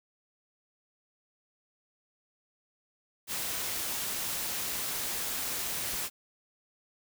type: noise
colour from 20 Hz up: white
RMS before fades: -34 dBFS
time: 3.27-6.1 s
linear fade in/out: 50 ms
type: noise with exponential decay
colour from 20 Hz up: brown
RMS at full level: -33 dBFS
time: 5.93-6.01 s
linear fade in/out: 5 ms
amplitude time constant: 17 ms
effects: none